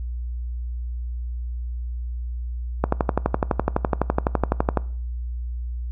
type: click train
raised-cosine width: 1 ms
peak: -4 dBFS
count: 24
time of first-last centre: 2.84-4.773 s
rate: 11.9 Hz
effects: noise-tail reverb RT60 0.5 s tail -21 dB re dry + added 60 Hz sine -26 dBFS peak until 5.91 s